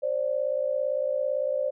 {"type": "tone pair together", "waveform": "sine", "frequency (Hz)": [529.5, 587.3], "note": ["C5", "D5"], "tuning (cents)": [21, 0], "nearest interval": "major second", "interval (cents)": 179, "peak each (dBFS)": -27, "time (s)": [0.02, 1.71], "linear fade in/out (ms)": 20, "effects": []}